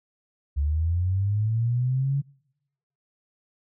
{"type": "linear sweep", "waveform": "sine", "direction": "up", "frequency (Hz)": [69.3, 142], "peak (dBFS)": -21, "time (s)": [0.56, 2.22], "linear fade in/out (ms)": 20, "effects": ["noise-tail reverb RT60 0.9 s tail -26 dB re dry"]}